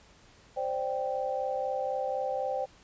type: chord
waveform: sine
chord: C suspended second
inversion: none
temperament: equal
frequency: 523.3 / 587.3 / 784 Hz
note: C5 / D5 / G5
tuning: 0 / 0 / 0 cents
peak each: -32 / -35 / -33 dBFS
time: 0.56-2.66 s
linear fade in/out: 20 ms
effects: pink hiss -58 dBFS RMS until 2.83 s + resampled to 16000 Hz